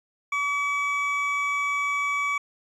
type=tone pair together; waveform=triangle; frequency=1141.5 / 2283 Hz; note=D6 / D7; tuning=-50 / -50 cents; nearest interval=octave; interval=1200 cents; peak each=-25 / -24 dBFS; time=0.32-2.38 s; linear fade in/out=5 ms; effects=resampled to 24000 Hz